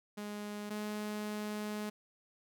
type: tone pair in turn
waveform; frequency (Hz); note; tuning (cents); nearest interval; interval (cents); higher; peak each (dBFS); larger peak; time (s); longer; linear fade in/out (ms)
sawtooth; 207.7 / 210.6; G#3 / G#3; 0 / +24; unison; 24; second; -36 / -33; second; 0.17-0.7 / 0.7-1.9; second; 10
effects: none